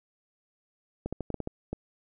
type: clicks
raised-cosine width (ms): 2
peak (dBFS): -19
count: 8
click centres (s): 1.06 / 1.126 / 1.207 / 1.303 / 1.343 / 1.403 / 1.474 / 1.73
effects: none